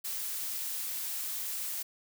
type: noise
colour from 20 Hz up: blue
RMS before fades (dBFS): -36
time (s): 0.04-1.83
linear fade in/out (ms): 10
effects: none